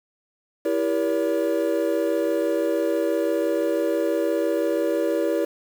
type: chord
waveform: triangle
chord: E diminished seventh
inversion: none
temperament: just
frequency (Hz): 329.6 / 395.6 / 474.7 / 569.6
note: E4 / G4 / Bb4 / Db5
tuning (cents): 0 / +16 / +31 / +47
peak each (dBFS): -23 / -26 / -24 / -23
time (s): 0.65-5.45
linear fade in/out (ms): 5
effects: 7-bit